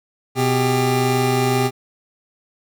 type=tone pair together; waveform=25% pulse; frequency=125.6 / 398.8 Hz; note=B2 / G4; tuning=+30 / +30 cents; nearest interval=octave + minor sixth; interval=2000 cents; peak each=-15 dBFS; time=0.35-1.71 s; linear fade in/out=50 ms; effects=none

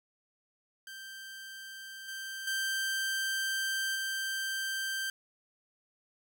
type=tone with level steps; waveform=sawtooth; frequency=1568 Hz; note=G6; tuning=in tune; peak=-40 / -35 / -27 / -29 dBFS; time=0.87-5.1 s; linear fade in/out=2 ms; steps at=2.08 / 2.47 / 3.95 s; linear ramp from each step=5 ms; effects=10-bit

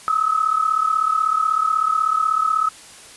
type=tone pair together; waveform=sine; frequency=1259.8 / 1296 Hz; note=D#6 / E6; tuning=+21 / -30 cents; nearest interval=unison; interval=49 cents; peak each=-20 / -18 dBFS; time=0.08-2.69 s; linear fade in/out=0 ms; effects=white hiss -42 dBFS RMS until 3.16 s + resampled to 24000 Hz

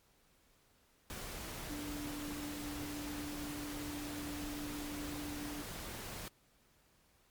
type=tone in noise; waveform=sine; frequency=293.7 Hz; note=D4; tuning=in tune; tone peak=-42 dBFS; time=1.7-5.62 s; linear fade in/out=0 ms; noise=pink; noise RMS=-45 dBFS; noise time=1.1-6.28 s; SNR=0 dB; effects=pink hiss -70 dBFS RMS until 7.3 s + MP3 96 kbps

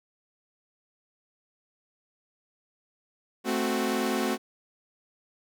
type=chord; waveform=sawtooth; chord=F# diminished; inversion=first; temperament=equal; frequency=220 / 261.6 / 370 Hz; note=A3 / C4 / F#4; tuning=0 / 0 / 0 cents; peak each=-26 dBFS; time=3.44-4.38 s; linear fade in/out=50 ms; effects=none

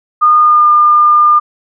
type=tone with pitch glide; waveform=sine; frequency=1221 to 1204.9 Hz; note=D#6 to D6; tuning=-33 to +44 cents; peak=-4 dBFS; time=0.21-1.4 s; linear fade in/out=20 ms; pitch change=-23 cents; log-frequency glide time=0.41-0.68 s; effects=none

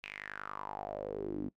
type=tone with band-pass filter sweep; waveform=sawtooth; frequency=50.6 Hz; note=G#1; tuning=44 cents flat; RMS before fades=-41 dBFS; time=0.03-1.49 s; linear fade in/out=10 ms; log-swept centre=2600 to 260 Hz; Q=6.3; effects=noise-tail reverb RT60 0.1 s tail -20 dB re dry

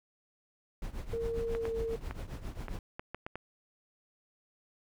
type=noise with tremolo; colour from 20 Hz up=brown; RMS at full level=-36 dBFS; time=0.82-2.79 s; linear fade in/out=2 ms; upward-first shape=triangle; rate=7.4 Hz; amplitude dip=85%
type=tone with pitch glide; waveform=sine; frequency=460.6 to 454.8 Hz; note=A#4 to A#4; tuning=-21 to -43 cents; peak=-32 dBFS; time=1.13-1.96 s; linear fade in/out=5 ms; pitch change=-22 cents; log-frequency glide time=1.56-1.67 s
type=clicks; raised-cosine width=0.5 ms; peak=-24 dBFS; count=8; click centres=1.55 / 1.654 / 2.11 / 2.683 / 2.995 / 3.146 / 3.265 / 3.356 s
effects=none

